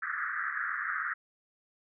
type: band-pass noise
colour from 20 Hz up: white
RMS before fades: -34 dBFS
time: 0.02-1.14 s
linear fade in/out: 10 ms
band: 1200 to 1900 Hz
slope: 96 dB/octave
effects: none